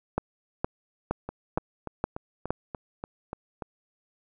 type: two click trains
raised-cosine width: 1 ms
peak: -20 / -11 dBFS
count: 9 / 6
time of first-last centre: 1.29-3.622 / 0.18-2.506 s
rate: 3.43 / 2.15 Hz
effects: none